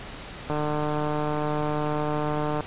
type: click train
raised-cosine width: 1 ms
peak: -14 dBFS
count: 317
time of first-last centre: 0.5-2.607 s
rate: 150 Hz
effects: pink hiss -39 dBFS RMS until 2.66 s + resampled to 8000 Hz